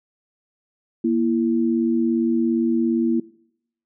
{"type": "tone pair together", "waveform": "sine", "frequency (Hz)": [236, 333.4], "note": ["A#3", "E4"], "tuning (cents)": [22, 20], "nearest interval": "tritone", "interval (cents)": 598, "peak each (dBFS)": [-19, -20], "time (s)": [1.04, 3.2], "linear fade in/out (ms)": 5, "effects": ["noise-tail reverb RT60 0.7 s tail -21 dB re dry"]}